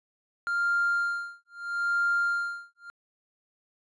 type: tone with tremolo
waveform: triangle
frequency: 1396.9 Hz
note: F6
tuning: in tune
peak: -19 dBFS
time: 0.47-2.9 s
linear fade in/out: 0 ms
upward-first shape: sine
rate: 0.77 Hz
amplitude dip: 100%
effects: tanh soft clip ceiling -19 dBFS + resampled to 24000 Hz